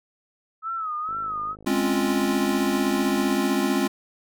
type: tone with vibrato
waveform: sine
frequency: 1280 Hz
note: D#6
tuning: 49 cents sharp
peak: -26 dBFS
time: 0.62-1.56 s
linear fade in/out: 50 ms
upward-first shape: sine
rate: 2.2 Hz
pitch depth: 93 cents each way
type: click train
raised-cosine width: 2 ms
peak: -33 dBFS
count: 119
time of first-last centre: 1.09-3.351 s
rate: 52.2 Hz
type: chord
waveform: square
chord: Db major seventh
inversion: second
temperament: equal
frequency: 207.7 / 261.6 / 277.2 / 349.2 Hz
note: Ab3 / C4 / Db4 / F4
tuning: 0 / 0 / 0 / 0 cents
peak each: -27 dBFS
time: 1.66-3.88 s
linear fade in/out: 10 ms
effects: none